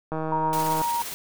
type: click train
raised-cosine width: 1 ms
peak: -16 dBFS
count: 111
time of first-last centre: 0.12-0.816 s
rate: 158 Hz
type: tone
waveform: sine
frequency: 940 Hz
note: A#5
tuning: 14 cents sharp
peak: -23 dBFS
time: 0.32-1.02 s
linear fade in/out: 2 ms
type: noise with tremolo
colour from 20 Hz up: white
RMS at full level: -33 dBFS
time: 0.53-1.14 s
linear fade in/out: 0 ms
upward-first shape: sine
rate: 17 Hz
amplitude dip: 30%
effects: none